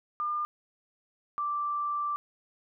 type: tone pair in turn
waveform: sine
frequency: 1203 / 1173.5 Hz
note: D6 / D6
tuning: +41 / -2 cents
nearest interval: unison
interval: 43 cents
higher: first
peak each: -28 dBFS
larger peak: neither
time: 0.2-0.45 / 1.38-2.16 s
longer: second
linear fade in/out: 0 ms
effects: none